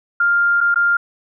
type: tone with dropouts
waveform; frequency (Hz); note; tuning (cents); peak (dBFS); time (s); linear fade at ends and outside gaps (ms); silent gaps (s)
sine; 1400; F6; +4; -12; 0.2-0.97; 5; 0.606-0.61 / 0.744-0.758
effects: none